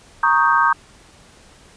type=chord; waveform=sine; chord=Eb dominant seventh; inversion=second; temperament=equal; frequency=932.3 / 1108.7 / 1244.5 / 1568 Hz; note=Bb5 / Db6 / Eb6 / G6; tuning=0 / 0 / 0 / 0 cents; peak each=-18 dBFS; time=0.23-0.73 s; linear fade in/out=5 ms; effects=pink hiss -48 dBFS RMS until 1.76 s + resampled to 22050 Hz